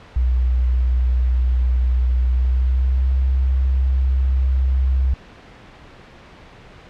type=tone with pitch glide; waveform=sine; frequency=62.1 to 65.34 Hz; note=B1 to C2; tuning=+10 to -2 cents; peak=-14 dBFS; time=0.16-5.14 s; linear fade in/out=5 ms; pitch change=+88 cents; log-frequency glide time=2.24-3.15 s; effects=pink hiss -43 dBFS RMS until 6.89 s + low-pass 3000 Hz 12 dB/octave

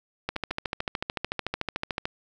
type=two click trains; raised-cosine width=0.3 ms; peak=-12 / -23 dBFS; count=25 / 7; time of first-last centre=0.29-2.055 / 0.36-1.246 s; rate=13.6 / 6.77 Hz; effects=none

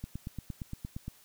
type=click train; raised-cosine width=5 ms; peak=-25 dBFS; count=10; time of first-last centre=0.04-1.08 s; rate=8.65 Hz; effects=white hiss -60 dBFS RMS until 1.24 s

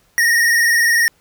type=tone with vibrato; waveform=square; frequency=1864.7 Hz; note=A#6; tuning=in tune; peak=-12 dBFS; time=0.18-1.08 s; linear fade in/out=0 ms; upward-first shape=sine; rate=20 Hz; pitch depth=55 cents each way; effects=pink hiss -57 dBFS RMS until 1.2 s

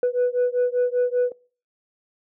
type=beating tone pair; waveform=sine; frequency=491 / 496.1 Hz; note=B4 / B4; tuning=-10 / +8 cents; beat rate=5.1 Hz; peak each=-20 dBFS; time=0.03-1.32 s; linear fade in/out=2 ms; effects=noise-tail reverb RT60 0.4 s tail -23 dB re dry + tanh soft clip ceiling -15 dBFS

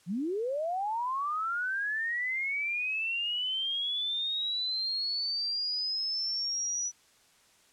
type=linear sweep; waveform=sine; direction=up; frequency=155.56 to 5920 Hz; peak=-29 dBFS; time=0.06-6.92 s; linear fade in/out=50 ms; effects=white hiss -63 dBFS RMS until 7.72 s + low-pass 9000 Hz 12 dB/octave

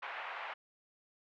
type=band-pass noise; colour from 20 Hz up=pink; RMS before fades=-43 dBFS; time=0.02-0.54 s; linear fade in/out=10 ms; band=720 to 2500 Hz; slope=24 dB/octave; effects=none

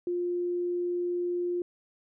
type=tone; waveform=sine; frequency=352.4 Hz; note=F4; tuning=16 cents sharp; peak=-27 dBFS; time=0.07-1.62 s; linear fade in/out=2 ms; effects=none

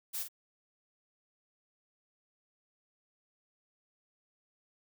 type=noise with echo; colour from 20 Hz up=blue; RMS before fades=-37 dBFS; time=0.13-0.24 s; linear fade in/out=20 ms; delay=46 ms; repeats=1; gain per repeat=-7 dB; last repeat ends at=0.286 s; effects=none

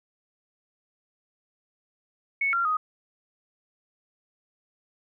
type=tone with pitch steps; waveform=sine; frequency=2210 / 1378 / 1250 Hz; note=C#7 / F6 / D#6; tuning=-6 / -24 / +8 cents; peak=-22 dBFS; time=2.41-2.77 s; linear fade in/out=5 ms; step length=120 ms; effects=none

